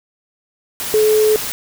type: tone in noise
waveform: sine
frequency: 430 Hz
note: A4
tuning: 40 cents flat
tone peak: -10 dBFS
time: 0.94-1.36 s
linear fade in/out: 0 ms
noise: white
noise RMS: -24 dBFS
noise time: 0.8-1.52 s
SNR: +11 dB
effects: none